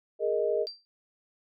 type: chord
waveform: sine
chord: Ab suspended second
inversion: none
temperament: just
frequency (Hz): 415.3 / 467.2 / 623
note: Ab4 / Bb4 / Eb5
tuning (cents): 0 / +4 / +2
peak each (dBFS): -29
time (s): 0.19-0.67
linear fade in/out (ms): 50
type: tone with exponential decay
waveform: sine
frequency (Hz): 4699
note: D8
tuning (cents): 0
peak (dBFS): -31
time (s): 0.67-0.85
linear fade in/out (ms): 0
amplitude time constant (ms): 37
effects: none